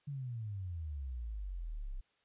sine exponential sweep, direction down, 146.83 to 30.87 Hz, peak -38 dBFS, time 0.07-2.01 s, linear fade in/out 10 ms, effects white hiss -75 dBFS RMS until 2.24 s + resampled to 8000 Hz

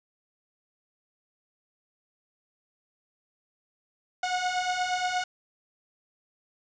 sawtooth beating tone pair, 723 / 731.5 Hz, F#5 / F#5, -40 / -20 cents, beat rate 8.5 Hz, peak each -28 / -24 dBFS, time 4.23-5.24 s, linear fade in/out 5 ms, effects resampled to 16000 Hz + 8-bit

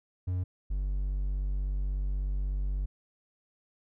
triangle tone pair in turn, 91 / 48.21 Hz, F#2 / G1, -28 / -28 cents, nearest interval major seventh, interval 1100 cents, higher first, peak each -26 dBFS, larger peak neither, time 0.27-0.44 / 0.7-2.86 s, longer second, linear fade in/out 10 ms, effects none

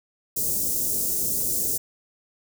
white band-stop noise, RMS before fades -25 dBFS, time 0.36-1.78 s, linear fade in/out 10 ms, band 490 to 6400 Hz, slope 24 dB/octave, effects none

